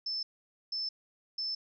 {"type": "tone bursts", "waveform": "sine", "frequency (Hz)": 5274, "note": "E8", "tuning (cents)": 0, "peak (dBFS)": -32, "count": 3, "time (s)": [0.06, 1.55], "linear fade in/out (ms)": 5, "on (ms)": 170, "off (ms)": 490, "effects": []}